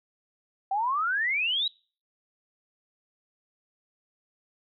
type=exponential sweep; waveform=sine; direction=up; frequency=756 to 3951 Hz; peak=-24 dBFS; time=0.71-1.68 s; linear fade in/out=5 ms; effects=noise-tail reverb RT60 0.4 s tail -25 dB re dry